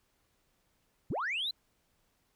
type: linear sweep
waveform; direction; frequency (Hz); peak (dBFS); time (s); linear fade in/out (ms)
sine; up; 56.9 to 4134; -30; 1.1-1.51; 5
effects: tanh soft clip ceiling -28 dBFS + pink hiss -74 dBFS RMS until 2.35 s